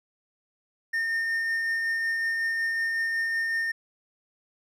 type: tone with tremolo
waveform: triangle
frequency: 1822 Hz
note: A#6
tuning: 40 cents flat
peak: -22 dBFS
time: 0.93-3.72 s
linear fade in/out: 10 ms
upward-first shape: triangle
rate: 5.4 Hz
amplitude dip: 25%
effects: none